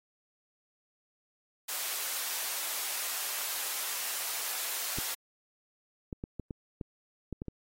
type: high-pass noise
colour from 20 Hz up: white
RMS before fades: -35 dBFS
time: 1.68-5.15 s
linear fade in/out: 10 ms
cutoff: 640 Hz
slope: 12 dB/octave
type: clicks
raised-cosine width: 3 ms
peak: -24 dBFS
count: 9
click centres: 4.986 / 6.128 / 6.239 / 6.397 / 6.508 / 6.812 / 7.327 / 7.419 / 7.483 s
effects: AAC 48 kbps